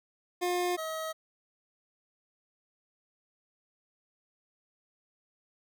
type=tone pair in turn; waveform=25% pulse; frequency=356.1 / 637.3 Hz; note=F4 / D#5; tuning=+34 / +41 cents; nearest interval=minor seventh; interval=1007 cents; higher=second; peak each=-24 / -30 dBFS; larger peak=first; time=0.41-0.77 / 0.77-1.13 s; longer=neither; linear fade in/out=20 ms; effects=none